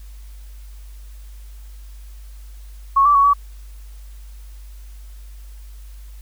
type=tone with pitch steps; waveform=sine; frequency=1101 / 1161 / 1116 / 1140 Hz; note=C#6 / D6 / C#6 / C#6; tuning=-12 / -20 / +11 / +48 cents; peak=-10 dBFS; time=2.96-3.336 s; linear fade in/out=10 ms; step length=94 ms; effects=added 50 Hz sine -35 dBFS peak until 6.21 s + white hiss -53 dBFS RMS until 6.21 s